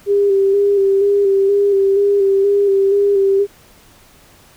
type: tone with vibrato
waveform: sine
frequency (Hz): 397.3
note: G4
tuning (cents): +23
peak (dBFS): -10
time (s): 0.06-3.47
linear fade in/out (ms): 50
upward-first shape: square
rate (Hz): 2.1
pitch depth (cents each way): 26
effects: pink hiss -47 dBFS RMS until 4.56 s